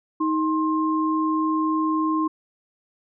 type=tone pair together; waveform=sine; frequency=314.8 / 1059 Hz; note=D#4 / C6; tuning=+20 / +21 cents; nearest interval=octave + major sixth; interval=2101 cents; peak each=-21 / -24 dBFS; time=0.2-2.28 s; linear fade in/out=10 ms; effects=none